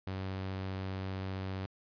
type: tone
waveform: sawtooth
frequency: 95.1 Hz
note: F#2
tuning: 48 cents sharp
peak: -32 dBFS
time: 0.07-1.66 s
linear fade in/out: 0 ms
effects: resampled to 11025 Hz